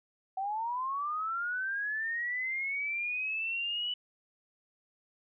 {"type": "linear sweep", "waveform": "sine", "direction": "up", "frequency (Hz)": [750, 2974], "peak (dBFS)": -31, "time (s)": [0.37, 3.94], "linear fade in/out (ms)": 5, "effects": []}